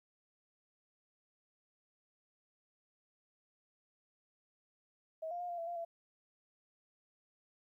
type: tone with pitch steps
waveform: sine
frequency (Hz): 641 / 700 / 710 / 695 / 670 / 694 / 674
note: E5 / F5 / F5 / F5 / E5 / F5 / E5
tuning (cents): -49 / +4 / +28 / -9 / +28 / -11 / +38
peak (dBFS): -38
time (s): 5.22-5.85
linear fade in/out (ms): 10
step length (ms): 90
effects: 13-bit

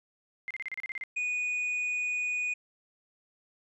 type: tone bursts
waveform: sine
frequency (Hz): 2093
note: C7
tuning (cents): 0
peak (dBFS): -33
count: 10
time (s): 0.48-1.037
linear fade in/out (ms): 0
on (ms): 26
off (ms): 33
type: tone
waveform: triangle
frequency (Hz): 2470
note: D#7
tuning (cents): -13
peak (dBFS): -27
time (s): 1.16-2.54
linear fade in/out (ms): 10
effects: resampled to 22050 Hz

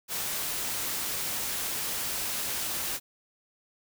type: noise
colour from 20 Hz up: white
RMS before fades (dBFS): -32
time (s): 0.08-3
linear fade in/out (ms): 50
effects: none

